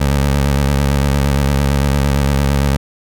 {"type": "tone with vibrato", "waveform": "20% pulse", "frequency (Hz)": 69.9, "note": "C#2", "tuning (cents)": 15, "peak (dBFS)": -7, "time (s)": [0, 2.77], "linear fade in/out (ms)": 10, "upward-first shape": "square", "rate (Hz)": 8.8, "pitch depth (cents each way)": 45, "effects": []}